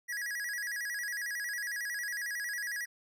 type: tone with vibrato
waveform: square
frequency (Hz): 1792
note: A6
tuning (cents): +31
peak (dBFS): -35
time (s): 0.08-2.86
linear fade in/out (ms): 20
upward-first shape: square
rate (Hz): 11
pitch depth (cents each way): 130
effects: none